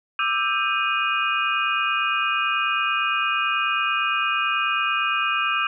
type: tone cluster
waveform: sine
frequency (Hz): 1187 / 1316 / 1575 / 2481 / 2842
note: D6 / E6 / G6 / D#7 / F7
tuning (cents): +18 / -3 / +8 / -6 / +30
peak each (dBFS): -26 / -26 / -27 / -25 / -29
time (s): 0.19-5.67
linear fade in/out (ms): 2
effects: none